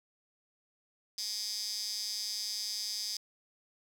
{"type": "tone with high-pass filter", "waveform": "15% pulse", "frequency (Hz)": 210, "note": "G#3", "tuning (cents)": 19, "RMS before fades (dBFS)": -37, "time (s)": [1.18, 3.17], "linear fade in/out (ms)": 2, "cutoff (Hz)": 5100, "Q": 6, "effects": []}